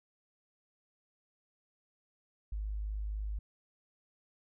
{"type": "tone", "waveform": "sine", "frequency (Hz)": 51.91, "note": "G#1", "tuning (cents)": 0, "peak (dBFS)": -34, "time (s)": [2.52, 3.39], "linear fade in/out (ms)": 5, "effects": []}